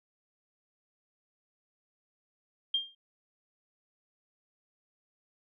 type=tone with exponential decay; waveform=sine; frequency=3200 Hz; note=G7; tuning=35 cents sharp; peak=-23 dBFS; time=2.74-2.95 s; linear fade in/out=5 ms; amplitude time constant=45 ms; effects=none